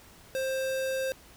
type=tone; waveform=square; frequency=528 Hz; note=C5; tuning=16 cents sharp; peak=-29 dBFS; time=0.35-1.12 s; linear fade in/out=0 ms; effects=pink hiss -54 dBFS RMS until 1.36 s